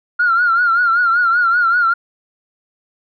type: tone with vibrato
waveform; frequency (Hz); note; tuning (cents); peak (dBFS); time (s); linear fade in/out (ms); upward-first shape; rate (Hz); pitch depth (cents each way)
sine; 1402; F6; +6; -10; 0.19-1.94; 10; triangle; 5.2; 96
effects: tanh soft clip ceiling -6 dBFS